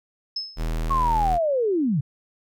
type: tone with exponential decay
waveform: sine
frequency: 5200 Hz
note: E8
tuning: 24 cents flat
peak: -23 dBFS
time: 0.36-0.7 s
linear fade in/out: 5 ms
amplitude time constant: 73 ms
type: tone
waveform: square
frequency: 40.26 Hz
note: E1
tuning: 40 cents flat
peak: -24 dBFS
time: 0.56-1.39 s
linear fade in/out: 50 ms
type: linear sweep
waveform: sine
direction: down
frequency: 1108.7 to 123.1 Hz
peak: -19 dBFS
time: 0.9-2.01 s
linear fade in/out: 10 ms
effects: none